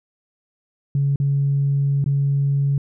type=tone with dropouts; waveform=sine; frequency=140 Hz; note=C#3; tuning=18 cents sharp; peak=-15 dBFS; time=0.95-2.78 s; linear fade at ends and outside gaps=2 ms; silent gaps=1.159-1.2 / 2.042-2.061 s; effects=tanh soft clip ceiling -11 dBFS